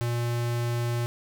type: tone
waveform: square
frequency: 119.1 Hz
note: A#2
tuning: 38 cents sharp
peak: -26 dBFS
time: 0.01-1.06 s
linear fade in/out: 0 ms
effects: none